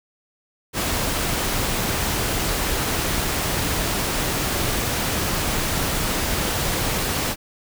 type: noise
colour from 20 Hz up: pink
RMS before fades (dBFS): -23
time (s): 0.73-7.36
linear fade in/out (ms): 50
effects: none